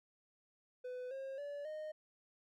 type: tone with pitch steps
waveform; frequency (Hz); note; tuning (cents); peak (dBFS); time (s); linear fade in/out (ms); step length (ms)
triangle; 501 / 537 / 575.5 / 616.8; B4 / C5 / D5 / D#5; +25 / +45 / -35 / -15; -40; 0.84-1.92; 10; 270
effects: none